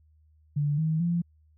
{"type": "tone with pitch steps", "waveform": "sine", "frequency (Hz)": [146, 158.3, 171.63], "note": ["D3", "D#3", "F3"], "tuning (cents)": [-10, 30, -30], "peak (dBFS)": -23, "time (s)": [0.56, 1.22], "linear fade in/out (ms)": 10, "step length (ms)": 220, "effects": ["added 77 Hz sine -58 dBFS peak until 1.57 s"]}